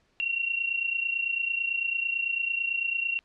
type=tone pair together; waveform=sine; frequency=2735 / 2764 Hz; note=F7 / F7; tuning=-37 / -19 cents; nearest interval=unison; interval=18 cents; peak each=-27 / -31 dBFS; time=0.2-3.19 s; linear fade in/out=0 ms; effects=pink hiss -68 dBFS RMS until 3.24 s + low-pass 5000 Hz 12 dB/octave